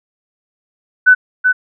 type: tone with echo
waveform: sine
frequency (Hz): 1500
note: F#6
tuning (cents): +23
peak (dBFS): -3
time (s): 1.06-1.15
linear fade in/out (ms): 20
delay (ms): 380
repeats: 1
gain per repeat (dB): -5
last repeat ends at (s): 1.53
effects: none